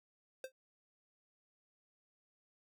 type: tone with exponential decay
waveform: square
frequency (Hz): 523.3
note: C5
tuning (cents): 0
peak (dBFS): -39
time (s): 0.44-0.52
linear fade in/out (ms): 2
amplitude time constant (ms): 16
effects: none